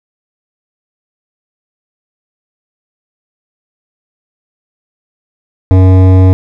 sine tone with hard clipping, 93.3 Hz, F#2, 15 cents sharp, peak -4 dBFS, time 5.71-6.33 s, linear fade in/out 0 ms, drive 14 dB, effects none

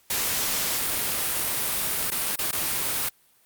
white noise with dropouts, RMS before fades -26 dBFS, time 0.1-3.09 s, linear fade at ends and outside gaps 5 ms, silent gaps 2.105-2.116 / 2.359-2.387 / 2.513-2.527 s, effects white hiss -61 dBFS RMS until 3.45 s + Opus 48 kbps

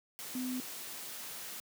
sine tone in noise, 253.7 Hz, B3, 47 cents sharp, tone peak -34 dBFS, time 0.35-0.6 s, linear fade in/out 0 ms, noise white, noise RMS -44 dBFS, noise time 0.19-1.6 s, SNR +7 dB, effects high-pass 150 Hz 12 dB/octave

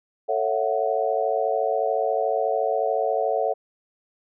sine chord, F# minor seventh, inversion first, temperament just, 444 / 555 / 666 / 740 Hz, A4 / C#5 / E5 / F#5, +16 / +2 / +18 / 0 cents, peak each -26 dBFS, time 0.28-3.54 s, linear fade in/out 20 ms, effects none

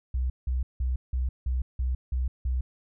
sine tone bursts, 63.3 Hz, B1, 43 cents sharp, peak -24 dBFS, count 8, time 0.14-2.61 s, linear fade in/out 5 ms, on 160 ms, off 170 ms, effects none

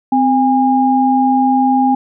sine tone pair together, 258.6 / 814.4 Hz, C4 / G#5, -20 / -34 cents, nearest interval octave + minor sixth, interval 1986 cents, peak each -12 dBFS, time 0.12-1.95 s, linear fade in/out 5 ms, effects none

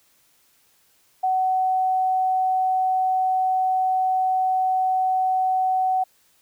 sine tone, 750 Hz, F#5, 23 cents sharp, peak -18 dBFS, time 1.23-6.04 s, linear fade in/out 10 ms, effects white hiss -61 dBFS RMS until 6.41 s

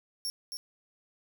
sawtooth tone with echo, 5500 Hz, F8, 27 cents flat, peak -29 dBFS, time 0.25-0.3 s, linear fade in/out 0 ms, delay 270 ms, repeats 1, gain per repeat -5 dB, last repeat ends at 0.57 s, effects none

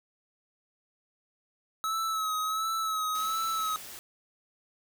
square tone with vibrato, 1292 Hz, E6, 35 cents flat, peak -29 dBFS, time 1.84-3.76 s, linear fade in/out 0 ms, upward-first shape sine, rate 1.4 Hz, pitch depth 39 cents each way
white noise, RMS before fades -44 dBFS, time 3.15-3.99 s, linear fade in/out 0 ms
effects none

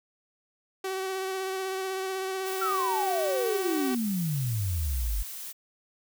sawtooth tone with vibrato, 380 Hz, F#4, 46 cents sharp, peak -26 dBFS, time 0.84-3.95 s, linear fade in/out 5 ms, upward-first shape sine, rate 16 Hz, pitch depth 19 cents each way
blue noise, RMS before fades -39 dBFS, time 2.45-5.53 s, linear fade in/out 20 ms
sine exponential sweep, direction down, 1396.9 to 45.83 Hz, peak -26 dBFS, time 2.61-5.23 s, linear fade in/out 10 ms
effects none

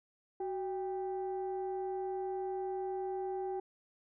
sine tone pair together, 374.7 / 794 Hz, F#4 / G5, +22 / +22 cents, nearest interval octave + minor second, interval 1300 cents, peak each -35 / -39 dBFS, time 0.4-3.6 s, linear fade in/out 5 ms, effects tanh soft clip ceiling -29 dBFS

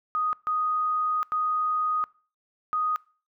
sine tone bursts at uneven times, 1244.5 Hz, D#6, in tune, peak -23 dBFS, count 4, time 0.15-0.33 / 0.47-1.23 / 1.32-2.04 / 2.73-2.96 s, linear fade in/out 0 ms, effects noise-tail reverb RT60 0.4 s tail -24 dB re dry

